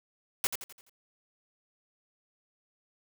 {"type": "noise with echo", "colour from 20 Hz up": "white", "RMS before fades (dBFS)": -28, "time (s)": [0.44, 0.47], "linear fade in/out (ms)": 0, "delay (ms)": 85, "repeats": 5, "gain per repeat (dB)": -7, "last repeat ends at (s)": 0.895, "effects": []}